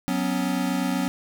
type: chord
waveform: square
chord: F# suspended fourth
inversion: none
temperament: equal with one note detuned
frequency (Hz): 185 / 248.9 / 277.2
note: F#3 / B3 / C#4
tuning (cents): 0 / +14 / 0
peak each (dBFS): -28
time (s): 0.08-1.08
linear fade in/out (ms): 0
effects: none